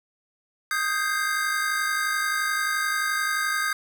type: chord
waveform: square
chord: Ab major seventh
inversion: second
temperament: equal with one note detuned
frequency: 1244.5 / 1568 / 1619.5 / 2093 Hz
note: Eb6 / G6 / Ab6 / C7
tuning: 0 / 0 / -44 / 0 cents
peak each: -29 / -28 / -31 / -33 dBFS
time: 0.71-3.73 s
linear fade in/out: 2 ms
effects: none